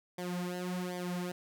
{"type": "tone with flanger", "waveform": "sawtooth", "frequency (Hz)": 179.4, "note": "F3", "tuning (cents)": 47, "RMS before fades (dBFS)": -37, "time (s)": [0.18, 1.32], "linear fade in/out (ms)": 5, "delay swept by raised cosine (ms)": [0.73, 4.73], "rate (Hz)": 1.3, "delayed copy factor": -0.9, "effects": []}